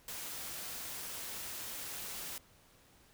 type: noise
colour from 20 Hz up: white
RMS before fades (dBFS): -43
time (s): 0.08-2.38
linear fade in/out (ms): 2
effects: pink hiss -64 dBFS RMS until 3.13 s